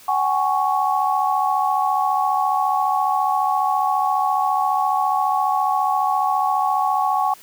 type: chord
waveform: sine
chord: F# suspended second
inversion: none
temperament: equal with one note detuned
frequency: 756 / 830.6 / 1108.7 Hz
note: F#5 / G#5 / C#6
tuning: +37 / 0 / 0 cents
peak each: -21 dBFS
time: 0.08-7.34 s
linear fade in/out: 5 ms
effects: white hiss -46 dBFS RMS until 7.42 s